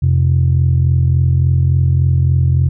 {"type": "tone pair together", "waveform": "sine", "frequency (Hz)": [87.31, 130.82], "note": ["F2", "C3"], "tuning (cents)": [0, 0], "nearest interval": "perfect fifth", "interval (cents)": 700, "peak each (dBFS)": -11, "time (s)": [0.02, 2.69], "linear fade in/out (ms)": 10, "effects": ["tanh soft clip ceiling -4 dBFS"]}